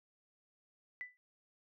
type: tone with exponential decay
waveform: sine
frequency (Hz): 1989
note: B6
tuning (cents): +12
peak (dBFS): -37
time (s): 1.01-1.17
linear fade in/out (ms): 0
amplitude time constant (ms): 34
effects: none